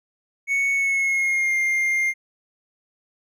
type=tone with pitch glide; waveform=triangle; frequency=2217 to 2112 Hz; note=C#7 to C7; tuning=0 to +16 cents; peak=-17 dBFS; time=0.47-2.14 s; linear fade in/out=50 ms; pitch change=-84 cents; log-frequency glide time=0.73-1.56 s; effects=none